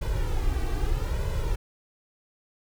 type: noise with flanger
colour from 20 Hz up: brown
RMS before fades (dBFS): -26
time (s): 0.01-1.56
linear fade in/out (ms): 10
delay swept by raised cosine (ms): 2 to 2.6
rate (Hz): 0.79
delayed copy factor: +0.9
effects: none